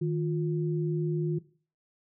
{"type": "tone pair together", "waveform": "sine", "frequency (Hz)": [155.56, 352.5], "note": ["D#3", "F4"], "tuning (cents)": [0, 16], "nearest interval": "octave + major second", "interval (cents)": 1416, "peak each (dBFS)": [-27, -31], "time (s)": [0.01, 1.39], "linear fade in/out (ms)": 10, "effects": ["noise-tail reverb RT60 0.4 s tail -17 dB re dry"]}